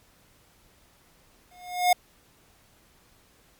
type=tone with exponential growth; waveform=square; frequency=719 Hz; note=F#5; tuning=50 cents flat; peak=-15 dBFS; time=1.51-1.93 s; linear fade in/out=5 ms; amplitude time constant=90 ms; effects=pink hiss -60 dBFS RMS until 3.59 s + MP3 96 kbps

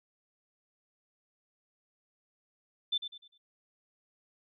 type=tone with echo; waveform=sine; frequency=3537 Hz; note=A7; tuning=8 cents sharp; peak=-27 dBFS; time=2.92-2.98 s; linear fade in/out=10 ms; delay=100 ms; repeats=4; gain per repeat=-9 dB; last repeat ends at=3.38 s; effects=none

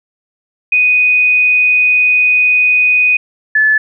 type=tone pair in turn; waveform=sine; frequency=2489 / 1732 Hz; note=D#7 / A6; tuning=0 / -28 cents; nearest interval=tritone; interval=628 cents; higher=first; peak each=-7 dBFS; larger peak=neither; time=0.72-3.17 / 3.55-3.78 s; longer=first; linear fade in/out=5 ms; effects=none

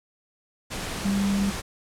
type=tone in noise; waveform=sine; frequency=198.5 Hz; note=G3; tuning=22 cents sharp; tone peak=-21 dBFS; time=1.04-1.51 s; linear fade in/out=20 ms; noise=pink; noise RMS=-32 dBFS; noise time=0.7-1.62 s; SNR=+8 dB; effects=low-pass 10000 Hz 12 dB/octave

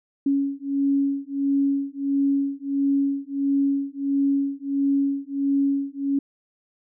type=beating tone pair; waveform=sine; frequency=277.2 / 278.7 Hz; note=C#4 / C#4; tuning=0 / +9 cents; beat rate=1.5 Hz; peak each=-23 dBFS; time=0.26-6.19 s; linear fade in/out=5 ms; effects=none

